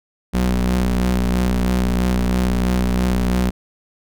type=ring-modulated tone; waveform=35% pulse; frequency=61.74 Hz; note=B1; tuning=in tune; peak=-11 dBFS; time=0.33-3.51 s; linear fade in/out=20 ms; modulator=125 Hz; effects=none